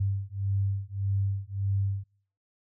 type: beating tone pair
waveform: sine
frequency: 97.7 / 99.4 Hz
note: G2 / G2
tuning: -5 / +25 cents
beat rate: 1.7 Hz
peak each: -29 dBFS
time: 0-2.04 s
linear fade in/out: 10 ms
effects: noise-tail reverb RT60 0.5 s tail -26 dB re dry